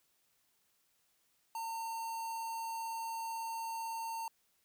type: tone with notch filter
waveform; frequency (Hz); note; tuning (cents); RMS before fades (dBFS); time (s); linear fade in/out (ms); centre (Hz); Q
square; 909; A#5; -44; -40; 1.55-4.28; 2; 3300; 1.4
effects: white hiss -75 dBFS RMS until 4.64 s